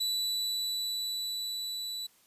40% pulse tone with level ramp, 3959 Hz, B7, 3 cents sharp, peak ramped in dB -27 to -34 dBFS, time 0-2.07 s, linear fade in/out 10 ms, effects white hiss -64 dBFS RMS until 2.26 s + resampled to 32000 Hz

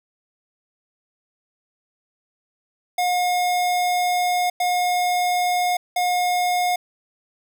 square tone bursts at uneven times, 718 Hz, F5, 48 cents sharp, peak -19 dBFS, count 3, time 2.98-4.5 / 4.6-5.77 / 5.96-6.76 s, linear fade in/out 5 ms, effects none

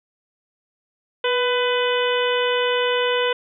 harmonic tone with a mistuned harmonic, 500 Hz, B4, 21 cents sharp, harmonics 1 / 2 / 3 / 4 / 5 / 6 / 7, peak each -20 / -26 / -27 / -30 / -31 / -27 / -31 dBFS, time 1.24-3.33 s, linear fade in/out 5 ms, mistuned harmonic 1, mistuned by -35 cents, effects none

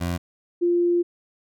20% pulse / sine tone pair in turn, 87 / 348 Hz, F2 / F4, -6 / -6 cents, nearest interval 2 octaves, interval 2400 cents, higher second, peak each -19 / -17 dBFS, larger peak second, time 0-0.18 / 0.61-1.03 s, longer second, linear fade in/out 20 ms, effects none

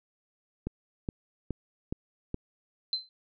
click train, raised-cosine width 3 ms, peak -19 dBFS, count 5, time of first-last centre 0.67-2.344 s, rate 2.39 Hz
sine tone with exponential decay, 4083 Hz, C8, 43 cents flat, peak -23 dBFS, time 2.93-3.09 s, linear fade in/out 1 ms, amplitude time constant 34 ms
effects none

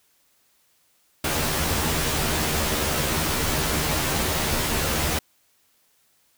pink noise with comb filter, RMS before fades -24 dBFS, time 1.24-5.19 s, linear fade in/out 5 ms, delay 13 ms, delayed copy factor +0.95, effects white hiss -64 dBFS RMS until 6.37 s

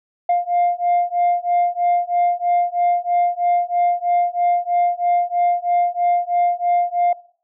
sine beating tone pair, 701 / 704.1 Hz, F5 / F5, +6 / +14 cents, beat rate 3.1 Hz, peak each -17 dBFS, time 0.29-7.13 s, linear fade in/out 5 ms, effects noise-tail reverb RT60 0.5 s tail -20 dB re dry + tanh soft clip ceiling -11 dBFS

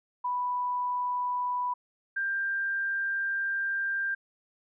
sine tone pair in turn, 987.8 / 1588.1 Hz, B5 / G6, 0 / +22 cents, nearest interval minor sixth, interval 822 cents, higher second, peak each -27 dBFS, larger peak neither, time 0.24-1.74 / 2.16-4.15 s, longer second, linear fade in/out 10 ms, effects none

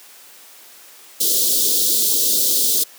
white band-stop noise, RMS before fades -17 dBFS, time 1.2-2.84 s, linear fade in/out 10 ms, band 520 to 3400 Hz, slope 48 dB/octave, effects white hiss -44 dBFS RMS until 2.98 s + high-pass 300 Hz 12 dB/octave

